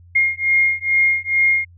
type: beating tone pair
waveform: sine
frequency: 2133 / 2135.3 Hz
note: C7 / C7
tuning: +33 / +35 cents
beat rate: 2.3 Hz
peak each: -17 / -17 dBFS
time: 0.15-1.65 s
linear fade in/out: 10 ms
effects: added 87 Hz sine -43 dBFS peak until 1.77 s